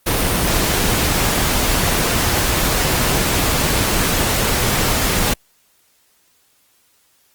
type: noise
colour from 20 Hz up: pink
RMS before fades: -17 dBFS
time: 0.06-5.34 s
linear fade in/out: 10 ms
effects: white hiss -58 dBFS RMS until 7.34 s + Opus 32 kbps